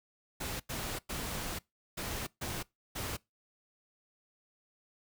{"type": "noise bursts at uneven times", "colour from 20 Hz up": "pink", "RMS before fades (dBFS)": -38, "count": 6, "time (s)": [[0.4, 0.6], [0.69, 0.99], [1.09, 1.59], [1.97, 2.27], [2.41, 2.63], [2.95, 3.17]], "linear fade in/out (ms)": 10, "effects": ["noise-tail reverb RT60 0.2 s tail -23 dB re dry"]}